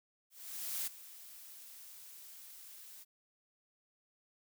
blue noise with ADSR envelope, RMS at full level -37 dBFS, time 0.3-3.05 s, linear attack 570 ms, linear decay 11 ms, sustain -16 dB, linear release 30 ms, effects none

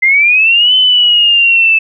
sine linear two-way sweep, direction up then down, 2056 to 3050 to 2623 Hz, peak -5 dBFS, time 0.02-1.79 s, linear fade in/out 10 ms, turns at 0.75 s, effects none

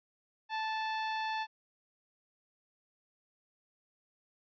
sawtooth tone, 877 Hz, A5, 6 cents flat, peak -29 dBFS, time 0.49-1.47 s, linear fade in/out 50 ms, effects resampled to 11025 Hz

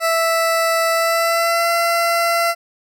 20% pulse tone with pitch glide, 659.3 to 679 Hz, E5 to F5, 0 to -49 cents, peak -10 dBFS, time 0-2.55 s, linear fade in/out 50 ms, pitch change +51 cents, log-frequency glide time 0.9-1.7 s, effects none

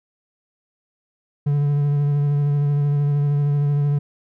triangle tone with vibrato, 144.4 Hz, D3, 29 cents flat, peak -14 dBFS, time 1.46-3.99 s, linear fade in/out 10 ms, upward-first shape sine, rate 13 Hz, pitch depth 20 cents each way, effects none

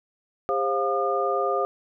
sine tone cluster, 402.5 / 532 / 703 / 1213 Hz, G4 / C5 / F5 / D#6, +46 / +29 / +11 / -44 cents, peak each -27 dBFS, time 0.49-1.65 s, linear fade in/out 0 ms, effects none

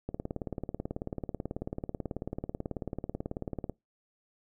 click train, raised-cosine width 2 ms, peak -21 dBFS, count 67, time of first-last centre 0.09-3.697 s, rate 18.3 Hz, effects noise-tail reverb RT60 0.2 s tail -24 dB re dry

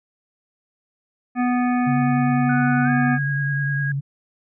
harmonic tone, 246.9 Hz, B3, in tune, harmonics 1 / 3 / 5 / 7 / 9 / 10, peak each -18 / -25 / -30 / -32 / -37 / -39 dBFS, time 1.35-3.19 s, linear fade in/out 50 ms
sine tone with vibrato, 140.3 Hz, C#3, 21 cents sharp, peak -21 dBFS, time 1.86-4.01 s, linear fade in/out 20 ms, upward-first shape triangle, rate 9.9 Hz, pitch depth 41 cents each way
sine tone with pitch glide, 1480 to 1642.2 Hz, F#6 to G#6, 0 to -20 cents, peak -24 dBFS, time 2.49-3.92 s, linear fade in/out 5 ms, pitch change +180 cents, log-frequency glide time 2.84-2.9 s
effects none

